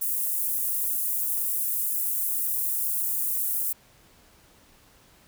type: high-pass noise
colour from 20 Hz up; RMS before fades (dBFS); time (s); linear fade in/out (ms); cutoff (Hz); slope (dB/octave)
pink; -27; 0.01-3.73; 10; 11000; 24
effects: pink hiss -57 dBFS RMS until 5.27 s